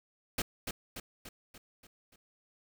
pink noise with echo, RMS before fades -32 dBFS, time 0.38-0.42 s, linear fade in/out 5 ms, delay 290 ms, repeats 6, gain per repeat -5 dB, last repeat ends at 2.16 s, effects none

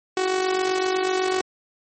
sawtooth tone with amplitude modulation, 373.2 Hz, F#4, 15 cents sharp, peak -14 dBFS, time 0.17-1.41 s, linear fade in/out 2 ms, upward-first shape sine, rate 47.9 Hz, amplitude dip 55%, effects MP3 32 kbps

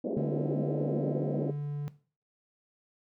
pink band-pass noise, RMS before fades -32 dBFS, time 0.04-1.51 s, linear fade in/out 5 ms, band 200 to 610 Hz, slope 48 dB/octave
triangle tone with pitch glide, 146.83 to 145.48 Hz, D3 to D3, 0 to -16 cents, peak -29 dBFS, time 0.17-1.88 s, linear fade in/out 0 ms, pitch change -16 cents, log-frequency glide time 0.82-1.72 s
effects noise-tail reverb RT60 0.4 s tail -17 dB re dry

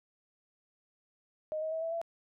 sine tone with pitch steps, 620 / 632.3 / 644.8 / 657.6 / 670.7 Hz, D#5 / D#5 / E5 / E5 / E5, -6 / +28 / -38 / -4 / +30 cents, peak -32 dBFS, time 1.52-2.015 s, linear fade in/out 0 ms, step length 99 ms, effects none

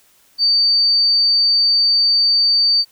sine tone, 4600 Hz, D8, 37 cents flat, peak -11 dBFS, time 0.38-2.85 s, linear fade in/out 50 ms, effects white hiss -54 dBFS RMS until 2.91 s

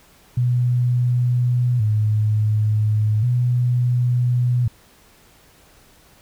sine tone with vibrato, 114.8 Hz, A#2, 26 cents flat, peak -15 dBFS, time 0.37-4.68 s, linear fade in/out 5 ms, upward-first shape square, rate 0.35 Hz, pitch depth 120 cents each way, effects pink hiss -52 dBFS RMS until 6.21 s

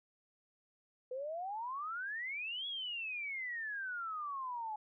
sine exponential two-way sweep, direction up then down, 493.9 to 3379 to 840 Hz, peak -38 dBFS, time 1.11-4.76 s, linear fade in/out 5 ms, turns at 2.67 s, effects none

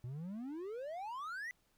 triangle exponential sweep, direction up, 117.1 to 2023 Hz, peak -39 dBFS, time 0.04-1.51 s, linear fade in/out 0 ms, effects pink hiss -75 dBFS RMS until 1.77 s

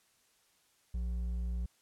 sine tone with hard clipping, 59.4 Hz, A#1, 33 cents sharp, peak -34 dBFS, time 0.94-1.66 s, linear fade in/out 5 ms, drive 5 dB, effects white hiss -70 dBFS RMS until 1.81 s + low-pass 11000 Hz 12 dB/octave

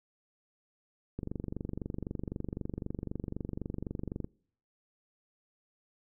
click train, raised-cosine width 3 ms, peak -23 dBFS, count 74, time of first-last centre 1.19-4.244 s, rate 23.9 Hz, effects noise-tail reverb RT60 0.6 s tail -26 dB re dry

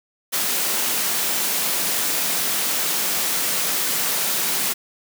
white high-pass noise, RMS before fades -22 dBFS, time 0.32-4.74 s, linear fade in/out 20 ms, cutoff 140 Hz, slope 48 dB/octave, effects none

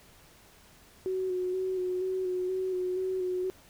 sine tone with vibrato, 370 Hz, F#4, in tune, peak -28 dBFS, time 1.06-3.5 s, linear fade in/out 0 ms, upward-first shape square, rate 2.1 Hz, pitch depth 22 cents each way, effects pink hiss -57 dBFS RMS until 3.69 s

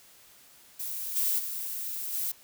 violet noise with level steps, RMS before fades -35 / -27 / -35 / -31 dBFS, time 0.79-2.32 s, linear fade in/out 10 ms, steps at 1.15 / 1.38 / 2.12 s, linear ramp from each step 20 ms, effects white hiss -56 dBFS RMS until 2.43 s

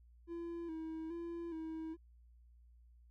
triangle tone with vibrato, 329.6 Hz, E4, in tune, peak -39 dBFS, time 0.27-1.97 s, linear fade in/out 50 ms, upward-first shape square, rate 1.2 Hz, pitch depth 49 cents each way, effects added 59 Hz sine -60 dBFS peak until 3.1 s

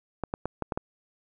clicks, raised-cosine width 1 ms, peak -15 dBFS, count 6, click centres 0.237 / 0.339 / 0.456 / 0.623 / 0.722 / 0.775 s, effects none

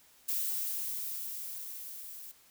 violet noise with level ramp, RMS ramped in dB -32 to -47 dBFS, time 0.28-2.32 s, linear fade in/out 10 ms, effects white hiss -62 dBFS RMS until 2.5 s

